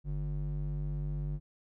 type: ring-modulated tone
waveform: triangle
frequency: 98 Hz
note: G2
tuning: in tune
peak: -27 dBFS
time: 0.04-1.4 s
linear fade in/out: 50 ms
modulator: 50.1 Hz
effects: none